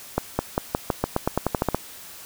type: accelerating click train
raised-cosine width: 1 ms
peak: -6 dBFS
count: 14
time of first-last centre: 0.18-1.746 s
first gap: 210 ms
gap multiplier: 0.9
effects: white hiss -42 dBFS RMS until 2.25 s